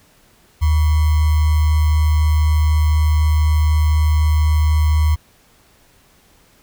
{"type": "tone with sample-and-hold", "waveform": "sine", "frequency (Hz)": 77, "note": "D#2", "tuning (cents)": -17, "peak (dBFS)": -11, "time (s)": [0.61, 5.16], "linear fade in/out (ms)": 20, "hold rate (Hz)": 1050, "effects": ["pink hiss -53 dBFS RMS until 6.62 s"]}